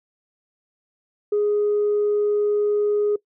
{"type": "tone", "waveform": "sine", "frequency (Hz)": 415.3, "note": "G#4", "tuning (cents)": 0, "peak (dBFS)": -16, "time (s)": [1.32, 3.16], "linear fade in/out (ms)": 5, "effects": ["noise-tail reverb RT60 0.1 s tail -21 dB re dry", "tanh soft clip ceiling -14 dBFS"]}